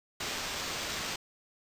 white noise with sample-and-hold, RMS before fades -36 dBFS, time 0.2-1.16 s, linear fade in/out 5 ms, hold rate 11025 Hz, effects resampled to 32000 Hz

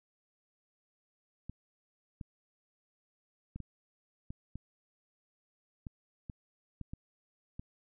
clicks, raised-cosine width 5 ms, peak -29 dBFS, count 11, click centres 1.496 / 2.212 / 3.56 / 3.603 / 4.305 / 4.556 / 5.868 / 6.298 / 6.813 / 6.935 / 7.595 s, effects none

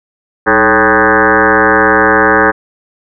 sine tone with frequency modulation, 1016 Hz, B5, 49 cents sharp, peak -5 dBFS, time 0.46-2.52 s, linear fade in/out 20 ms, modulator 117 Hz, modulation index 6.3, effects none

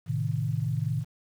sine chord, A diminished, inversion none, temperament equal, 110 / 130.81 / 155.56 Hz, A2 / C3 / Eb3, 0 / 0 / 0 cents, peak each -30 dBFS, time 0.06-1.05 s, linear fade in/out 50 ms, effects 9-bit

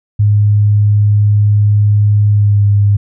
sine tone with pitch glide, 103.9 to 101.88 Hz, G#2 to G#2, +1 to -33 cents, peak -6 dBFS, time 0.19-2.97 s, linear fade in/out 10 ms, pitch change -34 cents, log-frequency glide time 2.3-2.64 s, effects none

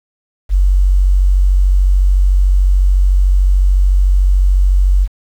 sine tone, 46.86 Hz, F#1, 23 cents sharp, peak -7 dBFS, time 0.49-5.08 s, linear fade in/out 50 ms, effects 7-bit

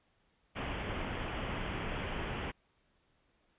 pink low-pass noise, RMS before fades -38 dBFS, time 0.55-2.52 s, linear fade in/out 20 ms, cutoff 3300 Hz, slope 96 dB/octave, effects pink hiss -73 dBFS RMS until 3.58 s + resampled to 8000 Hz

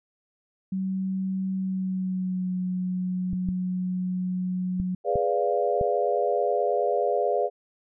sine tone with pitch glide, 189.7 to 182.92 Hz, F#3 to F#3, +43 to -20 cents, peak -25 dBFS, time 0.72-4.95 s, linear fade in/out 5 ms, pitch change -63 cents, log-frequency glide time 1.55-2.54 s
clicks, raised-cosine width 5 ms, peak -19 dBFS, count 5, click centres 3.332 / 3.488 / 4.8 / 5.157 / 5.812 s
sine chord, G# diminished seventh, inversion none, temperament equal with one note detuned, 415.3 / 493.9 / 583.3 / 698.5 Hz, G#4 / B4 / D5 / F5, 0 / 0 / -12 / 0 cents, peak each -27 dBFS, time 5.04-7.5 s, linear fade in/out 50 ms
effects none

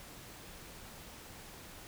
silence, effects pink hiss -51 dBFS RMS until 1.87 s

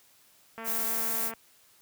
click train, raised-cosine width 0.5 ms, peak -26 dBFS, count 172, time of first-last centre 0.58-1.337 s, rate 226 Hz
violet noise, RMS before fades -30 dBFS, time 0.64-1.32 s, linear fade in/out 50 ms
effects white hiss -61 dBFS RMS until 1.81 s + high-pass 60 Hz 12 dB/octave

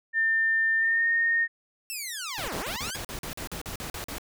sine tone with pitch glide, 1800 to 1842.1 Hz, A6 to A#6, +39 to -21 cents, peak -21 dBFS, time 0.13-1.48 s, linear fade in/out 50 ms, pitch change +40 cents, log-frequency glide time 0.78-1.07 s
10% pulse linear two-way sweep, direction down then up, 2726 to 120 to 1690 Hz, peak -24 dBFS, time 1.9-2.96 s, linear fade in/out 0 ms, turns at 2.56 s
pink noise bursts, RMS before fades -36 dBFS, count 13, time 2.38-4.183 s, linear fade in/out 0 ms, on 99 ms, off 43 ms
effects none

